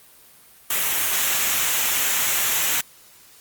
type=noise with comb filter; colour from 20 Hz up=white; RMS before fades=-21 dBFS; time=0.7-2.81 s; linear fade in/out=5 ms; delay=0.21 ms; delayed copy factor=-0.55; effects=white hiss -50 dBFS RMS until 3.4 s + Opus 32 kbps